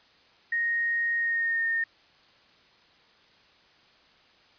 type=tone with pitch glide; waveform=sine; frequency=1864.7 to 1831.6 Hz; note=A#6 to A#6; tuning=0 to -31 cents; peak=-24 dBFS; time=0.52-1.84 s; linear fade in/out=5 ms; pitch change=-31 cents; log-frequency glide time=1.17-1.64 s; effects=white hiss -59 dBFS RMS until 4.58 s + resampled to 11025 Hz